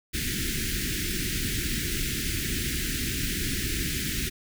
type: band-stop noise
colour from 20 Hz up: pink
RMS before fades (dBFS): -29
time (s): 0.13-4.3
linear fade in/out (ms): 20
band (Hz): 380 to 1600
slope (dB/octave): 48
effects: none